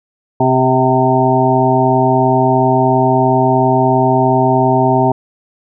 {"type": "harmonic tone with a mistuned harmonic", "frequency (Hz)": 130, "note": "C3", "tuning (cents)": -11, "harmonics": [1, 2, 3, 5, 6, 7], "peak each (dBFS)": [-16, -16, -16, -16, -16, -16], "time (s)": [0.4, 5.12], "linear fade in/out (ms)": 5, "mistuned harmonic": 6, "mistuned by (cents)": -29, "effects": []}